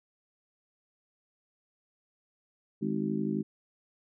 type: harmonic tone with a mistuned harmonic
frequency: 51.91 Hz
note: G#1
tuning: in tune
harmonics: 3 / 4 / 5 / 6 / 7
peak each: -37 / -31 / -37 / -35 / -37 dBFS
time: 2.81-3.43 s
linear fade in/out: 20 ms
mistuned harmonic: 7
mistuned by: +65 cents
effects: none